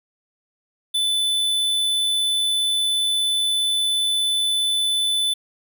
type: tone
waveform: square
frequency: 3503 Hz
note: A7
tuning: 8 cents flat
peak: -19 dBFS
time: 0.94-5.34 s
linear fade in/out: 10 ms
effects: none